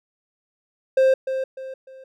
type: tone with echo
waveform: triangle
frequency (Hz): 527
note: C5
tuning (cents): +12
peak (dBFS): -11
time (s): 0.97-1.14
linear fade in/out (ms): 5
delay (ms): 300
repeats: 3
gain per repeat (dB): -9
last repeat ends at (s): 2.04
effects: none